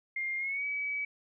sine tone with pitch glide, 2116 to 2281 Hz, C7 to C#7, +19 to +49 cents, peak -31 dBFS, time 0.16-1.05 s, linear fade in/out 5 ms, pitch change +130 cents, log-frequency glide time 0.38-0.65 s, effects none

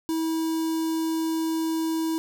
square tone with notch filter, 322.9 Hz, E4, 36 cents flat, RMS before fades -26 dBFS, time 0.09-2.18 s, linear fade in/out 0 ms, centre 2000 Hz, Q 0.72, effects none

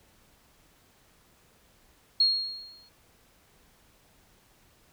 sine tone with exponential decay, 4277 Hz, C8, 37 cents sharp, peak -17 dBFS, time 2.2-2.89 s, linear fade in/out 5 ms, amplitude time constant 150 ms, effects pink hiss -62 dBFS RMS until 4.92 s

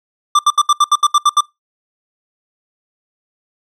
square tone bursts, 1181 Hz, D6, 9 cents sharp, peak -8 dBFS, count 10, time 0.35-1.408 s, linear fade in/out 5 ms, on 41 ms, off 72 ms, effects noise-tail reverb RT60 0.2 s tail -23 dB re dry + low-pass 8000 Hz 12 dB/octave

